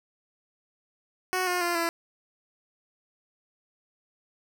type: tone with pitch steps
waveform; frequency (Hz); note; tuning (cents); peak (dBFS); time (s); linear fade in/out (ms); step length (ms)
10% pulse; 369.2 / 357.9 / 346.9 / 336.2; F#4 / F4 / F4 / E4; -4 / +42 / -12 / +34; -17; 1.33-1.89; 0; 140
effects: none